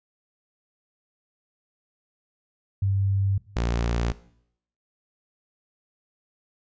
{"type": "tone pair in turn", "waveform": ["sine", "sawtooth"], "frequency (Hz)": [98, 58.27], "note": ["G2", "A#1"], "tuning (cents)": [0, 0], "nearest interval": "major sixth", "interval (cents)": 900, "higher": "first", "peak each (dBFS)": [-20, -19], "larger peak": "second", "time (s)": [[2.82, 3.38], [3.56, 4.12]], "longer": "neither", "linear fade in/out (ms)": 5, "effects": ["noise-tail reverb RT60 0.7 s tail -18 dB re dry", "resampled to 16000 Hz"]}